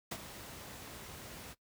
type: noise with ADSR envelope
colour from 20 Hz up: pink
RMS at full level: -38 dBFS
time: 0.11-1.55 s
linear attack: 8 ms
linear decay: 52 ms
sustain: -10 dB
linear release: 36 ms
effects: noise-tail reverb RT60 0.1 s tail -18 dB re dry + high-pass 60 Hz 12 dB/octave